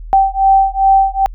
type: beating tone pair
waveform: sine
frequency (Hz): 776 / 778.5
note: G5 / G5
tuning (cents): -18 / -12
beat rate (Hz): 2.5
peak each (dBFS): -11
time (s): 0.13-1.26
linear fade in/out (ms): 0
effects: added 40 Hz sine -26 dBFS peak until 1.34 s